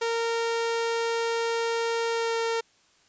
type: tone with pitch glide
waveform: sawtooth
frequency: 461.2 to 457.7 Hz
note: A#4 to A#4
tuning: -19 to -32 cents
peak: -21 dBFS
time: 0.01-2.61 s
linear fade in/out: 10 ms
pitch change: -13 cents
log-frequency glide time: 2.1-2.37 s
effects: white hiss -62 dBFS RMS until 3.08 s + resampled to 16000 Hz